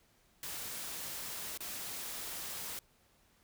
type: noise with dropouts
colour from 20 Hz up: white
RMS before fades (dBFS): -42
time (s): 0.43-2.79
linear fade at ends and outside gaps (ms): 1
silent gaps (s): 1.575-1.605
effects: pink hiss -69 dBFS RMS until 3.43 s